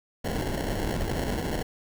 pink noise with sample-and-hold, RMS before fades -29 dBFS, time 0.24-1.63 s, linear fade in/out 10 ms, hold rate 1225 Hz, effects none

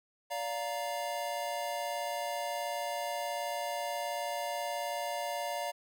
square chord, Bb major, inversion first, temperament equal with one note detuned, 579.9 / 698.5 / 932.3 Hz, D5 / F5 / Bb5, -22 / 0 / 0 cents, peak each -39 / -38 / -40 dBFS, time 0.3-5.72 s, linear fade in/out 20 ms, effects none

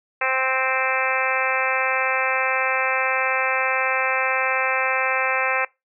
harmonic tone, 261.6 Hz, C4, in tune, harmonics 2 / 3 / 4 / 5 / 6 / 7 / 8 / 9 / 10, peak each -28 / -28 / -28 / -28 / -28 / -28 / -28 / -28 / -28 dBFS, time 0.21-5.65 s, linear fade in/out 5 ms, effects noise-tail reverb RT60 0.2 s tail -21 dB re dry

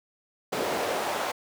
brown noise with high-pass filter sweep, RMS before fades -29 dBFS, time 0.52-1.32 s, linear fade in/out 10 ms, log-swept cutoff 440 to 750 Hz, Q 1.4, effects none

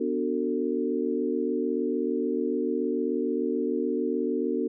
sine chord, B minor seventh, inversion none, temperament equal with one note detuned, 246.9 / 293.7 / 370 / 449.2 Hz, B3 / D4 / F#4 / A4, 0 / 0 / 0 / +36 cents, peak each -30 dBFS, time 0-4.68 s, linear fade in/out 10 ms, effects none

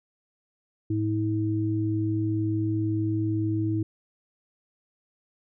sine tone pair together, 107.68 / 321 Hz, A2 / E4, -37 / -46 cents, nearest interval octave + perfect fifth, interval 1891 cents, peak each -26 dBFS, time 0.9-3.83 s, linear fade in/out 5 ms, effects none

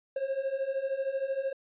triangle beating tone pair, 530 / 543 Hz, C5 / C#5, +22 / -36 cents, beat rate 13 Hz, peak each -32 / -29 dBFS, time 0.16-1.53 s, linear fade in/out 5 ms, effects resampled to 8000 Hz

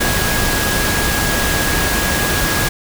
sine tone in noise, 1652 Hz, G#6, 10 cents flat, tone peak -22 dBFS, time 0-2.69 s, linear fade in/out 10 ms, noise pink, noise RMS -17 dBFS, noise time 0-2.69 s, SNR -8 dB, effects none

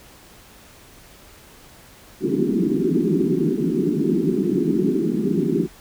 white band-pass noise, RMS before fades -20 dBFS, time 2.2-5.68 s, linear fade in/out 50 ms, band 150 to 400 Hz, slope 96 dB/octave, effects pink hiss -47 dBFS RMS until 5.8 s

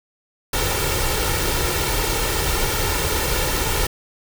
pink noise with comb filter, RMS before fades -21 dBFS, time 0.53-3.87 s, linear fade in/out 5 ms, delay 2.2 ms, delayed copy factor +0.6, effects none

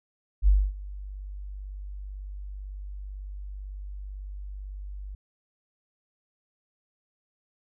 sine tone with ADSR envelope, 49 Hz, G1, in tune, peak -14 dBFS, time 0.42-5.15 s, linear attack 55 ms, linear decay 250 ms, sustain -21 dB, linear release 4 ms, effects none

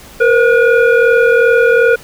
sine tone with frequency modulation, 466.2 Hz, A#4, in tune, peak -6 dBFS, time 0.2-1.96 s, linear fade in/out 10 ms, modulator 975 Hz, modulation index 1.1, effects pink hiss -37 dBFS RMS until 2.03 s

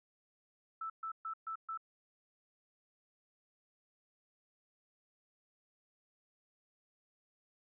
sine tone bursts, 1318.5 Hz, E6, in tune, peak -38 dBFS, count 5, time 0.81-1.775 s, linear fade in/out 5 ms, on 89 ms, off 130 ms, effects none

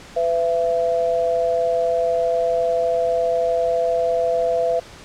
sine tone pair together, 504 / 672 Hz, B4 / E5, +35 / +33 cents, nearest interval perfect fourth, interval 498 cents, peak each -20 / -19 dBFS, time 0.16-4.8 s, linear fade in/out 10 ms, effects pink hiss -41 dBFS RMS until 5.04 s + low-pass 7000 Hz 12 dB/octave

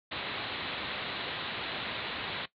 white low-pass noise, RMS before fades -37 dBFS, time 0.11-2.46 s, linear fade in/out 10 ms, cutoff 4100 Hz, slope 96 dB/octave, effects noise-tail reverb RT60 0.1 s tail -17 dB re dry + high-pass 80 Hz 12 dB/octave

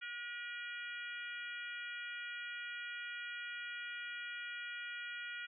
harmonic tone with a mistuned harmonic, 480 Hz, B4, 49 cents flat, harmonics 3 / 4 / 5 / 6 / 7, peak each -45 / -48 / -49 / -52 / -53 dBFS, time 0.01-5.47 s, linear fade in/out 20 ms, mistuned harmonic 7, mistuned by -31 cents, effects none

